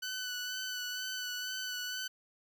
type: tone with vibrato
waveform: 15% pulse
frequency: 1497 Hz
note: F#6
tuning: 20 cents sharp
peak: -30 dBFS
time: 0.02-2.08 s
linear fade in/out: 10 ms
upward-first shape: sine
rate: 2.1 Hz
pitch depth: 22 cents each way
effects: none